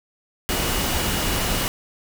sine tone in noise, 2900 Hz, F#7, 35 cents flat, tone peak -34 dBFS, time 0.49-1.68 s, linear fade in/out 0 ms, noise pink, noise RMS -23 dBFS, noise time 0.49-1.68 s, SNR -14 dB, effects none

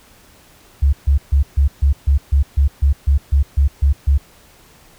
sine tone bursts, 69.7 Hz, C#2, 10 cents sharp, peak -9 dBFS, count 14, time 0.82-4.18 s, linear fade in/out 10 ms, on 110 ms, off 140 ms, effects pink hiss -48 dBFS RMS until 4.98 s

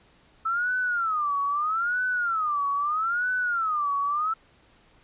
sine tone with vibrato, 1300 Hz, E6, 24 cents flat, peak -23 dBFS, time 0.45-4.34 s, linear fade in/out 10 ms, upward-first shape sine, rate 0.78 Hz, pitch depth 250 cents each way, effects pink hiss -59 dBFS RMS until 5.03 s + resampled to 8000 Hz

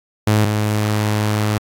sawtooth tone pair in turn, 106.5 / 105.97 Hz, G#2 / G#2, +44 / +35 cents, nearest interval unison, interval 9 cents, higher first, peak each -8 / -12 dBFS, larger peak first, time 0.27-0.45 / 0.45-1.58 s, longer second, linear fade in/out 5 ms, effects AAC 48 kbps

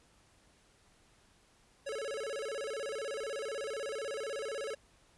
square tone with vibrato, 493.9 Hz, B4, in tune, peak -37 dBFS, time 1.86-4.75 s, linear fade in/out 10 ms, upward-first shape square, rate 16 Hz, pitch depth 210 cents each way, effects pink hiss -66 dBFS RMS until 5.17 s + resampled to 24000 Hz

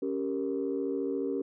sine chord, G diminished, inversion second, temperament equal, 277.2 / 392 / 466.2 Hz, Db4 / G4 / Bb4, 0 / 0 / 0 cents, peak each -32 / -32 / -34 dBFS, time 0.02-1.42 s, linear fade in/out 5 ms, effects tanh soft clip ceiling -21 dBFS

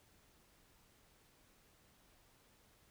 silence, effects pink hiss -69 dBFS RMS until 2.9 s

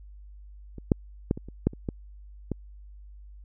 clicks, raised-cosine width 3 ms, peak -27 / -6 / -10 / -23 / -29 / -8 / -28 / -16 / -15 dBFS, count 9, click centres 0.783 / 0.918 / 1.311 / 1.375 / 1.486 / 1.67 / 1.734 / 1.888 / 2.517 s, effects added 50 Hz sine -44 dBFS peak until 3.44 s

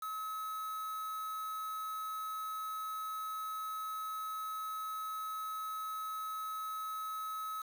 triangle tone with quantisation, 1284 Hz, E6, 46 cents flat, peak -36 dBFS, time 0.02-7.62 s, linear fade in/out 5 ms, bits 8, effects none

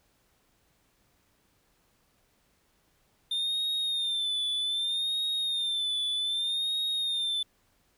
triangle tone with vibrato, 3605 Hz, A7, 41 cents sharp, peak -26 dBFS, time 3.31-7.43 s, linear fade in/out 5 ms, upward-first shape sine, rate 0.64 Hz, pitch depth 68 cents each way, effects pink hiss -69 dBFS RMS until 7.97 s

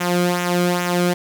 sawtooth tone with flanger, 176.9 Hz, F3, 23 cents sharp, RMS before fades -19 dBFS, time 0-1.14 s, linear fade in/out 10 ms, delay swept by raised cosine 0.21 to 1.12 ms, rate 2.4 Hz, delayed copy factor -0.6, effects none

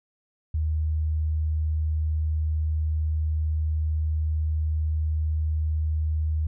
sine tone, 77.78 Hz, D#2, in tune, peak -22 dBFS, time 0.54-6.47 s, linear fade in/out 5 ms, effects none

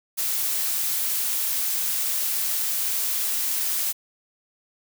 blue noise, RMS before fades -25 dBFS, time 0.17-3.93 s, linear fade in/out 20 ms, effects none

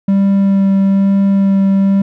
triangle tone with vibrato, 196 Hz, G3, in tune, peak -6 dBFS, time 0.08-2.02 s, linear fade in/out 5 ms, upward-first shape sine, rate 1.1 Hz, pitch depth 10 cents each way, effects none

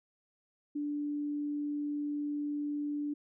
sine tone, 292.7 Hz, D4, 6 cents flat, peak -32 dBFS, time 0.75-3.14 s, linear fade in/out 10 ms, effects none

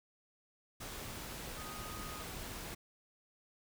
sine tone in noise, 1244.5 Hz, D#6, in tune, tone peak -49 dBFS, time 1.57-2.23 s, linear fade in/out 10 ms, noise pink, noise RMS -45 dBFS, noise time 0.8-2.75 s, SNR -7 dB, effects none

